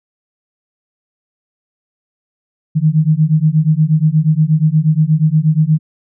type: beating tone pair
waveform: sine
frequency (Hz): 151.7 / 160.1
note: D#3 / D#3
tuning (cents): -44 / +50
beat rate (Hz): 8.4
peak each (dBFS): -12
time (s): 2.75-5.79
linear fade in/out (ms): 20
effects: none